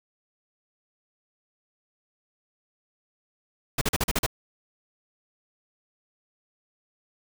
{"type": "noise bursts", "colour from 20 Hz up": "pink", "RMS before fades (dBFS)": -24, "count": 7, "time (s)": [3.78, 4.264], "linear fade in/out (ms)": 5, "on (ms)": 34, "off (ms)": 41, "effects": []}